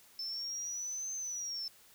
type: linear two-way sweep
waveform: sine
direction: up then down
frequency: 5274 to 6272 to 5274 Hz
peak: -35 dBFS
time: 0.19-1.68 s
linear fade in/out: 2 ms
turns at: 1.14 s
effects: tanh soft clip ceiling -34 dBFS + white hiss -61 dBFS RMS until 1.94 s